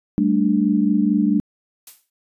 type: chord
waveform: sine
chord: G suspended second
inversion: none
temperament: just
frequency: 196 / 220.5 / 294 Hz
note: G3 / A3 / D4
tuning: 0 / +4 / +2 cents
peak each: -19 dBFS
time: 0.18-1.4 s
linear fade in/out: 0 ms
type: noise with exponential decay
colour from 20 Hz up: blue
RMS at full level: -35 dBFS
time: 1.87-2.1 s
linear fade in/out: 2 ms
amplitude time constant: 48 ms
effects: resampled to 32000 Hz

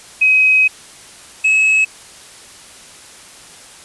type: tone pair in turn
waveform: sine / triangle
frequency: 2533 / 2576 Hz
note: D#7 / E7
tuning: +30 / -41 cents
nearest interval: unison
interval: 29 cents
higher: second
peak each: -8 dBFS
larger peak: neither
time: 0.21-0.68 / 1.44-1.85 s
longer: first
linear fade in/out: 10 ms
effects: white hiss -39 dBFS RMS until 3.84 s + resampled to 24000 Hz

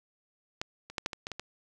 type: clicks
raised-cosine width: 0.2 ms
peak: -15 / -27 / -14 / -12 / -20 / -19 / -20 / -20 dBFS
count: 8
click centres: 0.615 / 0.9 / 0.982 / 1.061 / 1.132 / 1.269 / 1.317 / 1.396 s
effects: none

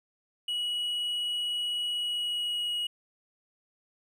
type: tone with pitch glide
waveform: triangle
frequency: 2919 to 2901 Hz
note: F#7 to F#7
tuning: -24 to -35 cents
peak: -27 dBFS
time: 0.48-2.87 s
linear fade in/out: 5 ms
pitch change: -11 cents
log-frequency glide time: 1.89-2.76 s
effects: none

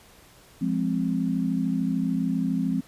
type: chord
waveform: sine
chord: F minor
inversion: none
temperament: equal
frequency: 174.61 / 207.7 / 261.6 Hz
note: F3 / Ab3 / C4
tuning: 0 / 0 / 0 cents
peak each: -27 / -28 / -26 dBFS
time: 0.61-2.81 s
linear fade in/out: 10 ms
effects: pink hiss -53 dBFS RMS until 2.87 s + resampled to 32000 Hz

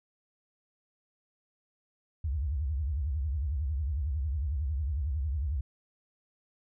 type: tone with vibrato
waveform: sine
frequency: 71.6 Hz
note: D2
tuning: 43 cents flat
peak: -28 dBFS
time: 2.24-5.61 s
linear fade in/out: 5 ms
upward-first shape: triangle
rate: 11 Hz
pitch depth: 300 cents each way
effects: none

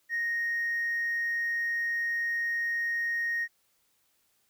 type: tone with hard clipping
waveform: triangle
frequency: 1864.7 Hz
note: A#6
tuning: in tune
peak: -27 dBFS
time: 0.09-3.48 s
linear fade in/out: 50 ms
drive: 2 dB
effects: white hiss -71 dBFS RMS until 4.49 s

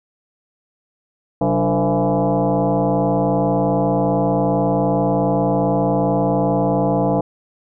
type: tone with frequency modulation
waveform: sine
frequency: 190.7 Hz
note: G3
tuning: 47 cents flat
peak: -14 dBFS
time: 1.41-7.21 s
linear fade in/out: 5 ms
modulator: 162 Hz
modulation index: 4
effects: none

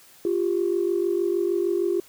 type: tone pair together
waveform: sine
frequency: 349.2 / 395.7 Hz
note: F4 / G4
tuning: 0 / +16 cents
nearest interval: major second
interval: 216 cents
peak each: -22 / -24 dBFS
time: 0.25-2 s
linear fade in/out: 2 ms
effects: tanh soft clip ceiling -13 dBFS + white hiss -52 dBFS RMS until 2.08 s

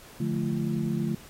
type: tone cluster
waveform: sine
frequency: 147.1 / 176.7 / 219.2 / 341.7 Hz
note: D3 / F3 / A3 / F4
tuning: +3 / +21 / -6 / -38 cents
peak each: -30 / -32 / -29 / -35 dBFS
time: 0.2-1.15 s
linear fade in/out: 5 ms
effects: pink hiss -50 dBFS RMS until 1.29 s + AAC 48 kbps

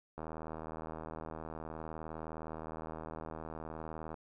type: click train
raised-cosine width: 1 ms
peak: -29 dBFS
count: 316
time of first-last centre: 0.18-4.142 s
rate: 79.5 Hz
effects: none

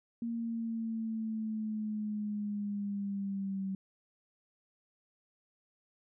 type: linear sweep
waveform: sine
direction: down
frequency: 233.1 to 191.8 Hz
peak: -33 dBFS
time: 0.22-3.75 s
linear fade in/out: 2 ms
effects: none

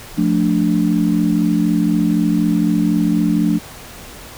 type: chord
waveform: sine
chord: D minor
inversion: first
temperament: just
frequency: 176.2 / 220.2 / 293.7 Hz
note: F3 / A3 / D4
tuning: +16 / +2 / 0 cents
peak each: -17 dBFS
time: 0.17-3.59 s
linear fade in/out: 20 ms
effects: pink hiss -36 dBFS RMS until 4.37 s

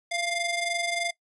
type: ring-modulated tone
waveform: sawtooth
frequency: 1396.9 Hz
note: F6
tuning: in tune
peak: -20 dBFS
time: 0.11-1.11 s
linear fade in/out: 10 ms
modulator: 710 Hz
effects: noise-tail reverb RT60 0.1 s tail -20 dB re dry + resampled to 24000 Hz

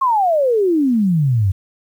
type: exponential sweep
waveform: sine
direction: down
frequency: 1102 to 90.2 Hz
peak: -12 dBFS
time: 0.01-1.52 s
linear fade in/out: 10 ms
effects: 8-bit

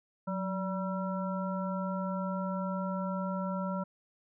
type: harmonic tone with a mistuned harmonic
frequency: 192.7 Hz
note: G3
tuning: 29 cents flat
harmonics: 1 / 3 / 5 / 7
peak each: -33 / -38 / -40 / -41 dBFS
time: 0.27-3.84 s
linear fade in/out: 10 ms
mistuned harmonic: 1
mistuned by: -75 cents
effects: none

